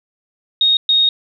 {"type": "tone bursts at uneven times", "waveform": "sine", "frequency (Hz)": 3729, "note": "A#7", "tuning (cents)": 0, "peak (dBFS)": -10, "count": 2, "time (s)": [[0.61, 0.77], [0.89, 1.09]], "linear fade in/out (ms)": 2, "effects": []}